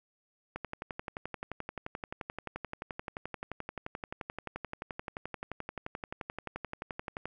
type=click train; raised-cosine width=0.5 ms; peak=-22 dBFS; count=78; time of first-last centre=0.56-7.256 s; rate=11.5 Hz; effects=none